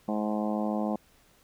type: harmonic tone with a mistuned harmonic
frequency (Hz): 106.2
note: G#2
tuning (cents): +39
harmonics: 2 / 3 / 4 / 5 / 6 / 7 / 8 / 9 / 10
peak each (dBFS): -29 / -35 / -42 / -36 / -37 / -37 / -40 / -47 / -44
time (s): 0.08-0.96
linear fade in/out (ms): 5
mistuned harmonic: 10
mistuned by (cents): -23
effects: pink hiss -62 dBFS RMS until 1.43 s